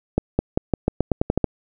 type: accelerating click train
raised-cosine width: 2 ms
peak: -4 dBFS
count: 11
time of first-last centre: 0.18-1.443 s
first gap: 210 ms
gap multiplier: 0.88
effects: none